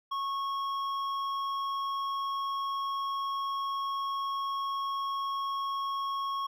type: tone with hard clipping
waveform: triangle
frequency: 1098 Hz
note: C#6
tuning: 17 cents flat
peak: -32 dBFS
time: 0.11-6.47 s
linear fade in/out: 10 ms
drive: 11 dB
effects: none